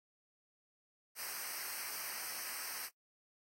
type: noise with comb filter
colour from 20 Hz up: white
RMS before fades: -43 dBFS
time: 1.15-2.9 s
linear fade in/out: 50 ms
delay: 0.28 ms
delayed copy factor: -0.85
effects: noise-tail reverb RT60 0.1 s tail -20 dB re dry + AAC 48 kbps